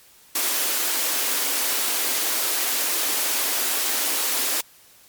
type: high-pass noise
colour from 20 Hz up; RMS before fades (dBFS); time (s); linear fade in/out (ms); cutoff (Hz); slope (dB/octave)
white; -23; 0.35-4.61; 5; 240; 96
effects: white hiss -52 dBFS RMS until 5.08 s + MP3 96 kbps